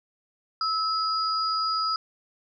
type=tone pair together; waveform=sine; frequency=1300 / 4896 Hz; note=E6 / D#8; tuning=-24 / -29 cents; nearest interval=octave + major seventh; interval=2295 cents; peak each=-25 / -28 dBFS; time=0.61-1.96 s; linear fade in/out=2 ms; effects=none